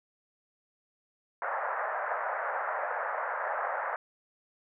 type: band-pass noise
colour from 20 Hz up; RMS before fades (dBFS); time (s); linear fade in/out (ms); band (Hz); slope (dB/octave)
pink; -33; 1.42-3.96; 2; 550 to 1800; 48
effects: none